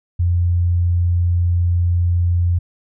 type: tone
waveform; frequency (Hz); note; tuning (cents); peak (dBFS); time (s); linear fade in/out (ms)
sine; 87.31; F2; 0; -13; 0.19-2.59; 10
effects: none